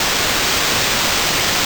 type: noise with sample-and-hold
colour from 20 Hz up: blue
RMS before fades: -17 dBFS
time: 0-1.65 s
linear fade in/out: 2 ms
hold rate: 11025 Hz
effects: none